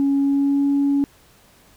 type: tone with pitch glide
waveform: sine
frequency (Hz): 277.9 to 281.1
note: C#4 to C#4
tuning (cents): +4 to +24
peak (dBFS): -14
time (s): 0-1.04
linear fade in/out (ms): 0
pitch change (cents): +20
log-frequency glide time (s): 0.2-0.66
effects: tanh soft clip ceiling -12 dBFS + pink hiss -53 dBFS RMS until 1.76 s